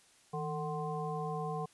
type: harmonic tone with a mistuned harmonic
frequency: 149.6 Hz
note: D3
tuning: 32 cents sharp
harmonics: 1 / 3 / 5 / 7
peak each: -38 / -40 / -40 / -42 dBFS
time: 0.33-1.66 s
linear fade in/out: 10 ms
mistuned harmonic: 1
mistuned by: +120 cents
effects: white hiss -64 dBFS RMS until 1.73 s + resampled to 24000 Hz